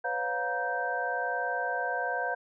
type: tone cluster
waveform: sine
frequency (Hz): 502 / 563 / 712 / 944 / 1561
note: B4 / C#5 / F5 / A#5 / G6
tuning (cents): +28 / +27 / +33 / +22 / -8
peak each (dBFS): -36 / -39 / -33 / -37 / -32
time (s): 0.04-2.35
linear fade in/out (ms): 10
effects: none